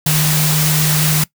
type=tone in noise; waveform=sine; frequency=153.3 Hz; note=D#3; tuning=25 cents flat; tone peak=-14 dBFS; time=0.06-1.24 s; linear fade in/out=5 ms; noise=white; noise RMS=-17 dBFS; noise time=0.06-1.24 s; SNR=0 dB; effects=noise-tail reverb RT60 0.1 s tail -21 dB re dry